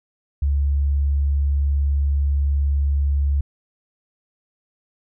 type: tone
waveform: sine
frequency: 70.6 Hz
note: C#2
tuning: 32 cents sharp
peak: -16 dBFS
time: 0.42-3.41 s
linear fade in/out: 5 ms
effects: none